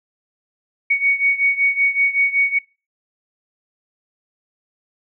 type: beating tone pair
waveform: sine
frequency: 2232 / 2237.3 Hz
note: C#7 / C#7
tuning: +11 / +15 cents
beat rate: 5.3 Hz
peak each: -16 / -19 dBFS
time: 0.9-2.59 s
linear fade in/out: 10 ms
effects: noise-tail reverb RT60 0.3 s tail -22 dB re dry